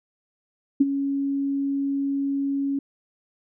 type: tone with ADSR envelope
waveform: sine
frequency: 277.5 Hz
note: C#4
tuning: 2 cents sharp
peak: -11 dBFS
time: 0.8-2.79 s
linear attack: 10 ms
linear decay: 30 ms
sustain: -11 dB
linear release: 4 ms
effects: none